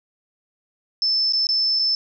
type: tone with dropouts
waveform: sine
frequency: 5274 Hz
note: E8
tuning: in tune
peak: -17 dBFS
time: 1.02-1.95 s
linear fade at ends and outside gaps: 1 ms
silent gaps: 1.324-1.333 / 1.469-1.489 / 1.79-1.794 s
effects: none